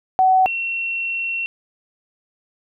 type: tone pair in turn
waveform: sine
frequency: 752 / 2721 Hz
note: F#5 / F7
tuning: +28 / -46 cents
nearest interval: octave + minor seventh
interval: 2226 cents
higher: second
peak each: -11 / -21 dBFS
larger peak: first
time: 0.19-0.46 / 0.46-1.46 s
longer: second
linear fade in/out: 0 ms
effects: none